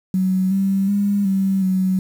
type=tone with pitch steps; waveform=sine; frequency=187.1 / 194.4 / 202.2 / 193.1 / 187.4 Hz; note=F#3 / G3 / G#3 / G3 / F#3; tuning=+20 / -14 / -46 / -26 / +22 cents; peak=-15 dBFS; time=0.14-1.99 s; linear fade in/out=2 ms; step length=370 ms; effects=7-bit